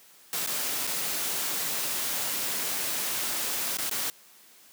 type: noise with dropouts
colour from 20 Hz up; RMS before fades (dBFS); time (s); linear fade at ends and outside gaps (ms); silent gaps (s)
white; -30; 0.33-4.1; 1; 0.463-0.472 / 0.869-0.874 / 3.771-3.785 / 3.896-3.912
effects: white hiss -55 dBFS RMS until 4.72 s + high-pass 150 Hz 12 dB/octave